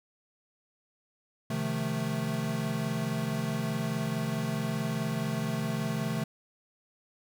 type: chord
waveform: square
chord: F dominant seventh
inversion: second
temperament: equal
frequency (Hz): 130.81 / 155.56 / 174.61 / 220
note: C3 / Eb3 / F3 / A3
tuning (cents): 0 / 0 / 0 / 0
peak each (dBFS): -36 / -35 / -39 / -34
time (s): 1.5-6.24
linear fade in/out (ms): 5
effects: none